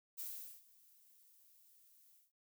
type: noise with ADSR envelope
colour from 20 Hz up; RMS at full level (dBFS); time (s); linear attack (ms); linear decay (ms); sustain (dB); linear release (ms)
violet; -44; 0.17-2.32; 25; 420; -23; 160
effects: none